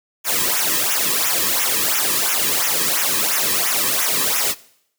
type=noise with flanger; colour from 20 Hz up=white; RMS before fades=-19 dBFS; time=0.24-4.55 s; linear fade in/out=50 ms; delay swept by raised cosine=0.22 to 1.42 ms; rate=2.9 Hz; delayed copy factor=-0.95; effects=noise-tail reverb RT60 0.7 s tail -20 dB re dry